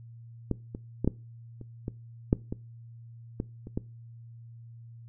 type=clicks; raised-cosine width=3 ms; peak=-14 / -23 / -15 / -10 / -30 / -20 / -8 / -19 / -17 / -27 / -16 dBFS; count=11; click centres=0.513 / 0.749 / 1.046 / 1.076 / 1.613 / 1.881 / 2.329 / 2.525 / 3.401 / 3.671 / 3.775 s; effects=noise-tail reverb RT60 0.3 s tail -21 dB re dry + added 116 Hz sine -45 dBFS peak until 5.08 s